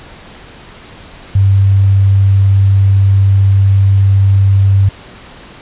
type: tone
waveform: sine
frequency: 98 Hz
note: G2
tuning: in tune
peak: -5 dBFS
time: 1.35-4.89 s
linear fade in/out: 5 ms
effects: pink hiss -35 dBFS RMS until 5.61 s + resampled to 8000 Hz